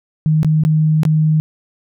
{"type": "tone with dropouts", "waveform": "sine", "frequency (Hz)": 155.56, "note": "D#3", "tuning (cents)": 0, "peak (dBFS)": -10, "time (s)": [0.26, 1.4], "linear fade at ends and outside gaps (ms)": 0, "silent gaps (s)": [[0.431, 0.447], [0.636, 0.65], [1.033, 1.052]], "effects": []}